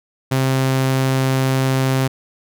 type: tone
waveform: sawtooth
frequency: 132.3 Hz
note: C3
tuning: 20 cents sharp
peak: -11 dBFS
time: 0.31-2.08 s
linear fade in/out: 10 ms
effects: none